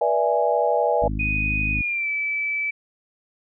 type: chord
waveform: sine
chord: E dominant seventh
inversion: second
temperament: equal with one note detuned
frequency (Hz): 483.7 / 587.3 / 659.3 / 830.6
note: B4 / D5 / E5 / G#5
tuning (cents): -36 / 0 / 0 / 0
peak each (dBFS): -23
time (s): 0.01-1.08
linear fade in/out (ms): 5
type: harmonic tone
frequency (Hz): 52.1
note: G#1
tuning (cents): +6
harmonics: 1 / 2 / 3 / 4 / 5 / 6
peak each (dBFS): -26 / -30 / -34 / -34 / -34 / -39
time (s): 1.02-1.82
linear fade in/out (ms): 5
type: tone with pitch glide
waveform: sine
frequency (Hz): 2489 to 2309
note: D#7 to D7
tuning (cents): 0 to -30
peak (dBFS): -22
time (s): 1.19-2.71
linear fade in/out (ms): 10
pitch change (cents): -130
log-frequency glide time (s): 1.73-2.09
effects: none